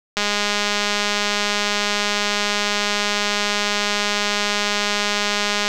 click train, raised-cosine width 0.2 ms, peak -3 dBFS, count 1136, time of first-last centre 0.17-5.68 s, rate 206 Hz, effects none

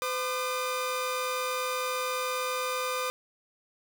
sawtooth tone pair together, 508.3 / 1209 Hz, B4 / D6, +50 / +50 cents, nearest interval octave + minor third, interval 1500 cents, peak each -28 dBFS, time 0.02-3.1 s, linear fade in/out 0 ms, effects none

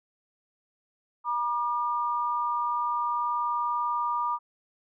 sine tone pair together, 959.6 / 1200 Hz, A#5 / D6, +50 / +37 cents, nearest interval major third, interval 387 cents, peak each -28 dBFS, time 1.24-4.39 s, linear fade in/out 50 ms, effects none

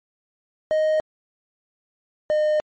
triangle tone pair in turn, 622.3 / 609.5 Hz, D#5 / D#5, 0 / -36 cents, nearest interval unison, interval 36 cents, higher first, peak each -15 dBFS, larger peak neither, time 0.71-1 / 2.3-2.6 s, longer second, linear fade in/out 0 ms, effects MP3 32 kbps

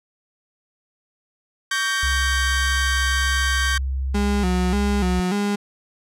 sawtooth chord, G diminished, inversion second, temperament equal with one note detuned, 1127.5 / 1568 / 1864.7 Hz, Db6 / G6 / Bb6, +29 / 0 / 0 cents, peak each -24 / -18 / -24 dBFS, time 1.71-3.78 s, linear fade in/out 5 ms
sine tone, 66.4 Hz, C2, 26 cents sharp, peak -21 dBFS, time 2.03-5.2 s, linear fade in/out 0 ms
35% pulse tone with vibrato, 192.4 Hz, G3, 32 cents flat, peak -18 dBFS, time 4.14-5.56 s, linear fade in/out 10 ms, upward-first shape square, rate 1.7 Hz, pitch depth 100 cents each way
effects low-pass 10000 Hz 12 dB/octave

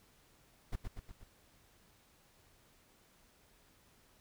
brown noise with echo, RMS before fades -36 dBFS, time 0.72-0.76 s, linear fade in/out 10 ms, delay 120 ms, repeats 4, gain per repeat -4 dB, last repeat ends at 1.24 s, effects pink hiss -67 dBFS RMS until 4.2 s

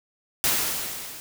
white noise with level ramp, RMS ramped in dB -21 to -40 dBFS, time 0.44-1.2 s, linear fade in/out 0 ms, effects none

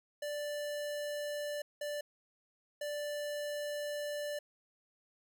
square tone bursts at uneven times, 587.3 Hz, D5, in tune, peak -37 dBFS, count 3, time 0.22-1.62 / 1.81-2.01 / 2.81-4.39 s, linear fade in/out 5 ms, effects none

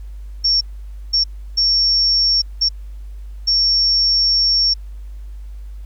sine tone bursts at uneven times, 5480 Hz, F8, 34 cents flat, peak -12 dBFS, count 5, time 0.44-0.61 / 1.13-1.24 / 1.57-2.42 / 2.61-2.69 / 3.47-4.74 s, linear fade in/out 10 ms, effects added 50 Hz sine -29 dBFS peak until 5.85 s + pink hiss -57 dBFS RMS until 5.85 s

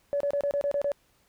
sine tone bursts, 570 Hz, C#5, 48 cents sharp, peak -23 dBFS, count 8, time 0.13-0.918 s, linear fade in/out 0 ms, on 74 ms, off 28 ms, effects tanh soft clip ceiling -19 dBFS + pink hiss -66 dBFS RMS until 1.28 s

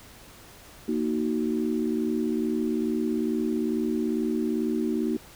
sine chord, D# minor, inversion second, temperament just, 233.3 / 311.1 / 373.4 Hz, A#3 / D#4 / F#4, +2 / 0 / +16 cents, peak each -27 / -28 / -30 dBFS, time 0.88-5.17 s, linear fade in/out 5 ms, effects pink hiss -49 dBFS RMS until 5.35 s

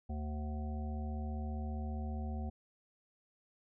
harmonic tone, 75 Hz, D2, 37 cents sharp, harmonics 1 / 3 / 5 / 7 / 9 / 10, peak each -37 / -43 / -54 / -55 / -55 / -50 dBFS, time 0.09-2.5 s, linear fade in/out 10 ms, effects none

